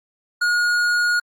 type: tone with tanh clipping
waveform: triangle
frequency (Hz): 1439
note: F#6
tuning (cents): -49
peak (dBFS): -18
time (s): 0.41-1.2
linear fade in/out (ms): 10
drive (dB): 16
effects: Opus 48 kbps